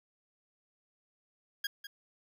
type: tone with echo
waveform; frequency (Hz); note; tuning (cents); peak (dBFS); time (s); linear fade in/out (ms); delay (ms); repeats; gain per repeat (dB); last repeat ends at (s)
20% pulse; 1634; G#6; -29; -27; 1.64-1.67; 5; 200; 1; -11; 1.87
effects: none